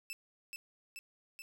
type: tone with echo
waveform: sawtooth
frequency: 2637 Hz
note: E7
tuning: in tune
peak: -37 dBFS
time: 0.1-0.13 s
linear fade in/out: 0 ms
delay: 430 ms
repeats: 3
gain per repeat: -2 dB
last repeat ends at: 1.42 s
effects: none